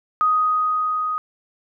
sine tone with level ramp, 1249 Hz, D#6, 6 cents sharp, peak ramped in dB -14 to -21 dBFS, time 0.21-1.18 s, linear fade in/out 0 ms, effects none

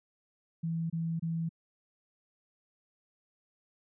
sine tone bursts, 164.81 Hz, E3, in tune, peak -30 dBFS, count 3, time 0.63-1.492 s, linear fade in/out 10 ms, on 270 ms, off 26 ms, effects none

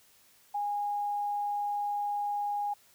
sine tone, 821 Hz, G#5, 20 cents flat, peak -29 dBFS, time 0.54-2.74 s, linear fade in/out 10 ms, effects white hiss -62 dBFS RMS until 2.94 s

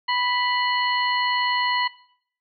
harmonic tone with a mistuned harmonic, 987.8 Hz, B5, in tune, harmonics 1 / 2 / 3 / 4, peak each -23 / -26 / -28 / -29 dBFS, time 0.08-1.88 s, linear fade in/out 10 ms, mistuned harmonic 4, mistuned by +120 cents, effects noise-tail reverb RT60 0.6 s tail -18 dB re dry

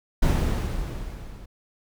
brown noise with level ramp, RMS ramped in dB -18 to -42 dBFS, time 0.22-1.46 s, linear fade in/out 10 ms, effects none

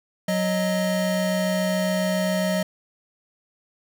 square tone pair together, 185.01 / 622.3 Hz, F#3 / D#5, 0 / 0 cents, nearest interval octave + major sixth, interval 2100 cents, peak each -24 / -25 dBFS, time 0.28-2.63 s, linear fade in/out 5 ms, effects none

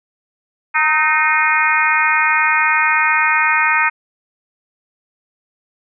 harmonic tone with a mistuned harmonic, 307.6 Hz, D#4, 20 cents flat, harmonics 3 / 4 / 5 / 6 / 7 / 8, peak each -19 / -19 / -19 / -19 / -19 / -19 dBFS, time 0.74-3.9 s, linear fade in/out 20 ms, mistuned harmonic 4, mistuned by +50 cents, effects none

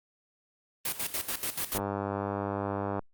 white noise with tremolo, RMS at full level -31 dBFS, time 0.85-1.78 s, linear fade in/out 5 ms, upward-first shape square, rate 6.9 Hz, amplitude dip 75%
click train, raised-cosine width 1 ms, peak -18 dBFS, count 125, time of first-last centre 1.75-2.992 s, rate 99.8 Hz
effects Opus 32 kbps

